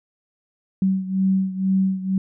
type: beating tone pair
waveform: sine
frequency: 190 / 192.1 Hz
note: F#3 / G3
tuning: +46 / -35 cents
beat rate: 2.1 Hz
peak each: -19 / -23 dBFS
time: 0.82-2.18 s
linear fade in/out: 2 ms
effects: none